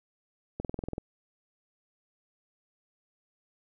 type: click train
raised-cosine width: 2 ms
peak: -20 dBFS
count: 9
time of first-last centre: 0.6-0.981 s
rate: 21 Hz
effects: none